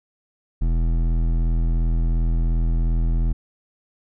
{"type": "tone with hard clipping", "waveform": "sine", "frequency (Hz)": 41.4, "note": "E1", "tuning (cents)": 8, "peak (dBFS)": -19, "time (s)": [0.61, 3.33], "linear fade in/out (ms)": 10, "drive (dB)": 12, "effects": []}